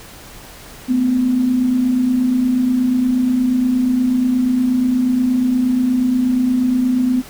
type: tone pair together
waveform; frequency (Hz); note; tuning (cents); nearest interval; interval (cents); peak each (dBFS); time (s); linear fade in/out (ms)
sine; 224.9 / 253.3; A3 / B3; +38 / +44; major second; 206; -23 / -13; 0.88-7.22; 20
effects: pink hiss -38 dBFS RMS until 7.29 s